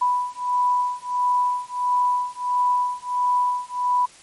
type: beating tone pair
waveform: sine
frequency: 987.8 / 989.3 Hz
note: B5 / B5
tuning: 0 / +3 cents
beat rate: 1.5 Hz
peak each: -22 dBFS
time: 0.01-4.06 s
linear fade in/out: 10 ms
effects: white hiss -48 dBFS RMS until 4.22 s + MP3 48 kbps